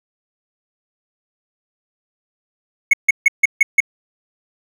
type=tone bursts; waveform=triangle; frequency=2194 Hz; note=C#7; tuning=18 cents flat; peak=-5 dBFS; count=6; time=2.91-3.804 s; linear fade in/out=5 ms; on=24 ms; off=150 ms; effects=none